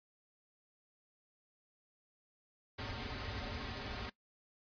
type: noise with comb filter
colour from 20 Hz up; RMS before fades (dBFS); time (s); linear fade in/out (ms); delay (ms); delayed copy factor
pink; -42; 2.78-4.1; 10; 6; -1
effects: noise-tail reverb RT60 0.1 s tail -19 dB re dry + resampled to 11025 Hz